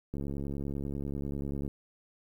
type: click train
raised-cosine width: 3 ms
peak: -24 dBFS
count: 109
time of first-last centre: 0.14-1.678 s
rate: 70.2 Hz
effects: 10-bit